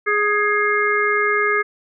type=harmonic tone with a mistuned harmonic; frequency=415.3 Hz; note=G#4; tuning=in tune; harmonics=1 / 3 / 4 / 5; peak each=-21 / -21 / -21 / -21 dBFS; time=0.06-1.63 s; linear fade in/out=20 ms; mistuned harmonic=5; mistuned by=+38 cents; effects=none